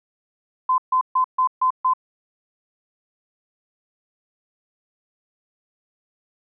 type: tone bursts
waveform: sine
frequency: 1026 Hz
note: C6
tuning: 34 cents flat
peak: -15 dBFS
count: 6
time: 0.69-1.936 s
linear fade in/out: 5 ms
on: 91 ms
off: 140 ms
effects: none